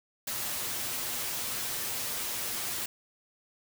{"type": "noise with comb filter", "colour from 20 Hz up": "white", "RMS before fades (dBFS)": -34, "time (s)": [0.27, 2.86], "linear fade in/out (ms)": 5, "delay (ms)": 8.4, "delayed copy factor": 0.55, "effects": []}